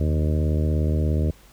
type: harmonic tone with a mistuned harmonic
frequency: 77 Hz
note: D#2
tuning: 17 cents flat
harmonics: 1 / 2 / 3 / 4 / 5 / 6 / 7 / 8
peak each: -20 / -26 / -30 / -32 / -34 / -36 / -37 / -38 dBFS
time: 0-1.31 s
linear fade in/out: 5 ms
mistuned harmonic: 1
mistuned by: +77 cents
effects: added 50 Hz sine -53 dBFS peak until 1.52 s + pink hiss -53 dBFS RMS until 1.52 s